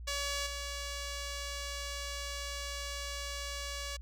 5% pulse tone with level steps, 567 Hz, C#5, 39 cents sharp, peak -22 / -27 dBFS, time 0.07-3.97 s, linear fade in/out 10 ms, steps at 0.46 s, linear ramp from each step 10 ms, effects added 59 Hz sine -42 dBFS peak until 4.01 s + resampled to 32000 Hz

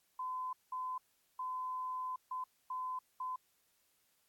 sine tone bursts at uneven times, 1019 Hz, C6, 46 cents flat, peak -37 dBFS, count 6, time 0.19-0.53 / 0.72-0.98 / 1.39-2.16 / 2.31-2.44 / 2.7-2.99 / 3.2-3.36 s, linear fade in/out 5 ms, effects white hiss -75 dBFS RMS until 4.28 s + AAC 64 kbps

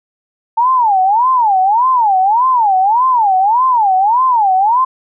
sine tone with vibrato, 882 Hz, A5, 4 cents sharp, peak -8 dBFS, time 0.57-4.85 s, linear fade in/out 10 ms, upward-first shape sine, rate 1.7 Hz, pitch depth 290 cents each way, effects none

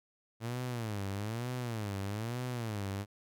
sawtooth tone with vibrato, 111 Hz, A2, 16 cents sharp, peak -31 dBFS, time 0.4-3.06 s, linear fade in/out 50 ms, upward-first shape sine, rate 1.1 Hz, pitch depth 220 cents each way, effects none

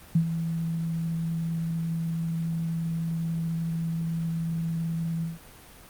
sine tone with ADSR envelope, 164.81 Hz, E3, in tune, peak -16 dBFS, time 0.15-5.39 s, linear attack 6 ms, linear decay 83 ms, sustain -10 dB, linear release 160 ms, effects pink hiss -49 dBFS RMS until 5.89 s + Opus 32 kbps

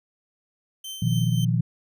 sawtooth tone with tremolo, 3100 Hz, G7, 20 cents flat, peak -29 dBFS, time 0.84-1.45 s, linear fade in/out 5 ms, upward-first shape triangle, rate 3.8 Hz, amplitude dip 60%
sine chord, Bb suspended fourth, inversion none, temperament equal with one note detuned, 119.33 / 155.56 / 174.61 Hz, Bb2 / Eb3 / F3, +41 / 0 / 0 cents, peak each -22 / -25 / -25 dBFS, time 1.02-1.61 s, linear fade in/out 5 ms
effects none

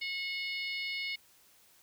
harmonic tone, 727 Hz, F#5, 31 cents flat, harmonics 3 / 4 / 5 / 6 / 7, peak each -36 / -42 / -45 / -42 / -47 dBFS, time 0.01-1.16 s, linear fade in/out 10 ms, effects white hiss -63 dBFS RMS until 1.82 s

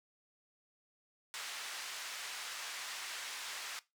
pink band-pass noise, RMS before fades -44 dBFS, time 1.34-3.79 s, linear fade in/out 0 ms, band 1400 to 7900 Hz, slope 12 dB/octave, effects noise-tail reverb RT60 0.2 s tail -18 dB re dry

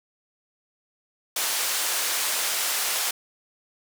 white band-pass noise, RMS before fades -26 dBFS, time 1.36-3.11 s, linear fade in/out 5 ms, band 550 to 12000 Hz, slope 12 dB/octave, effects none

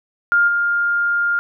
sine tone with level steps, 1406 Hz, F6, 11 cents sharp, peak -11 / -15 dBFS, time 0.32-1.39 s, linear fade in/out 0 ms, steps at 0.47 s, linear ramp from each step 20 ms, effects none

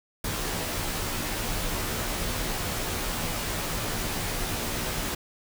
pink noise with comb filter, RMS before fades -30 dBFS, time 0.24-5.15 s, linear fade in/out 5 ms, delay 15 ms, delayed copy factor -0.8, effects none

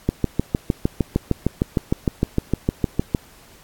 click train, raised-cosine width 3 ms, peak -4 dBFS, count 21, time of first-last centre 0.09-3.148 s, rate 6.54 Hz, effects pink hiss -49 dBFS RMS until 3.63 s + AAC 64 kbps

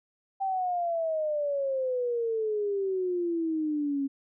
sine exponential sweep, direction down, 784 to 272.2 Hz, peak -26 dBFS, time 0.4-4.08 s, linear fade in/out 20 ms, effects none

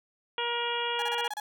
harmonic tone, 474.5 Hz, A#4, 31 cents sharp, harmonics 1 / 2 / 3 / 4 / 5 / 6 / 7, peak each -35 / -33 / -37 / -40 / -39 / -35 / -36 dBFS, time 0.38-1.28 s, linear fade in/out 2 ms
35% pulse tone bursts, 840 Hz, G#5, 19 cents sharp, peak -31 dBFS, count 7, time 0.99-1.4 s, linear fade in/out 2 ms, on 32 ms, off 31 ms
effects none

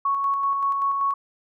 sine tone with tremolo, 1108.7 Hz, C#6, in tune, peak -19 dBFS, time 0.05-1.14 s, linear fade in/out 5 ms, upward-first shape square, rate 5.2 Hz, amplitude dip 30%, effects none

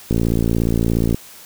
click train, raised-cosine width 3 ms, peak -5 dBFS, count 60, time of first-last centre 0.11-1.145 s, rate 57 Hz, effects white hiss -41 dBFS RMS until 1.45 s

